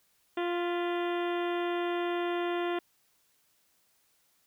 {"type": "harmonic tone with a mistuned harmonic", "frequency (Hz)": 349, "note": "F4", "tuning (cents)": -1, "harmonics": [1, 2, 3, 4, 5, 6, 7, 8, 9, 10], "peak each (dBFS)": [-30, -36, -40, -42, -44, -46, -47, -48, -49, -50], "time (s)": [0.37, 2.79], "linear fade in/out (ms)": 5, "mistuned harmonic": 6, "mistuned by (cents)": -73, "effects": ["white hiss -70 dBFS RMS until 4.46 s"]}